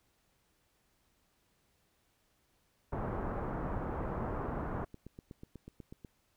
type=low-pass noise; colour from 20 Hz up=pink; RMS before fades=-37 dBFS; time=2.92-4.85 s; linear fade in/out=10 ms; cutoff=1300 Hz; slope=24 dB/octave
type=click train; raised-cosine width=3 ms; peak=-34 dBFS; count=15; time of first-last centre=4.33-6.048 s; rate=8.15 Hz
effects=pink hiss -74 dBFS RMS until 6.36 s